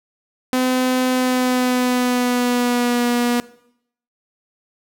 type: tone with pitch glide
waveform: sawtooth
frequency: 255.1 to 241.3 Hz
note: C4 to B3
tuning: -44 to -40 cents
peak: -12 dBFS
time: 0.53-3.4 s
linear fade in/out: 0 ms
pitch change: -96 cents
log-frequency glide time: 1.11-3.05 s
effects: noise-tail reverb RT60 0.7 s tail -19 dB re dry